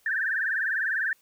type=tone with vibrato; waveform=sine; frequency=1661.2 Hz; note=G#6; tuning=in tune; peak=-24 dBFS; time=0.06-1.13 s; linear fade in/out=2 ms; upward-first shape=sine; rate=20 Hz; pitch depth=160 cents each way; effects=white hiss -64 dBFS RMS until 1.21 s